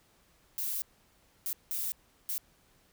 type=noise bursts at uneven times; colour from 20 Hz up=violet; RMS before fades=-34 dBFS; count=4; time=0.58-0.82 / 1.46-1.53 / 1.71-1.92 / 2.29-2.38 s; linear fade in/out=0 ms; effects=pink hiss -66 dBFS RMS until 2.92 s